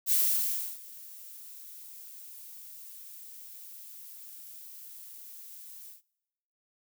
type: noise with ADSR envelope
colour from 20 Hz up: violet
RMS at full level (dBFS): -24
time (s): 0.06-6.02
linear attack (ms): 55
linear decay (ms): 660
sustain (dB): -23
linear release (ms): 130
effects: noise-tail reverb RT60 1.0 s tail -25 dB re dry